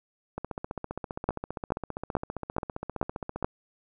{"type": "two click trains", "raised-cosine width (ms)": 1, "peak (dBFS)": [-19, -10], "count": [47, 6], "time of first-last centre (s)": [[0.38, 3.426], [1.29, 3.445]], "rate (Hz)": [15.1, 2.32], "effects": []}